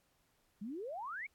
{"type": "exponential sweep", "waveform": "sine", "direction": "up", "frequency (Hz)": [190, 2321], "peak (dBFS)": -40, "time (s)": [0.61, 1.27], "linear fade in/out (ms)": 10, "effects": ["pink hiss -75 dBFS RMS until 1.34 s", "AAC 64 kbps"]}